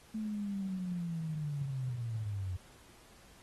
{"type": "linear sweep", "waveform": "sine", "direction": "down", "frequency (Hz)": [220, 88.9], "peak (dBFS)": -34, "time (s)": [0.14, 2.57], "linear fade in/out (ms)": 10, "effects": ["pink hiss -60 dBFS RMS until 3.42 s", "AAC 32 kbps"]}